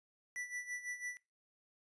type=tone with tremolo; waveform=square; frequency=1969 Hz; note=B6; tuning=6 cents flat; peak=-39 dBFS; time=0.36-1.17 s; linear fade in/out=0 ms; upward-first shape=sine; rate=6 Hz; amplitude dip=75%; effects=noise-tail reverb RT60 0.3 s tail -21 dB re dry + resampled to 22050 Hz